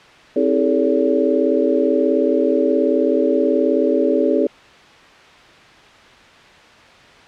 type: tone cluster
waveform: sine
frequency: 263.6 / 320.5 / 405.3 / 444 / 569 Hz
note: C4 / E4 / G#4 / A4 / C#5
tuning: +13 / -49 / -42 / +16 / +45 cents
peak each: -20 dBFS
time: 0.36-4.47 s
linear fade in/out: 5 ms
effects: white hiss -44 dBFS RMS until 7.27 s + low-pass 3000 Hz 12 dB/octave